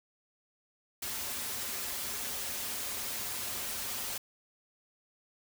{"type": "noise with comb filter", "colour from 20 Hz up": "white", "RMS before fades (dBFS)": -37, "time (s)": [1.02, 4.18], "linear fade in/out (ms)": 5, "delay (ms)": 6.2, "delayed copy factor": -0.7, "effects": []}